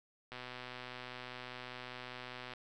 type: click train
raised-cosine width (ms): 0.3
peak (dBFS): -29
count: 278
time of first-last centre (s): 0.32-2.536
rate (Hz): 125
effects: none